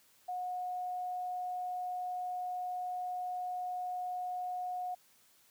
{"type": "tone", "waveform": "sine", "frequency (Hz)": 726, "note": "F#5", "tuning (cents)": -33, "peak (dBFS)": -35, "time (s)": [0.28, 4.95], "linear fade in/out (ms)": 10, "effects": ["white hiss -66 dBFS RMS until 5.5 s", "high-pass 60 Hz 12 dB/octave"]}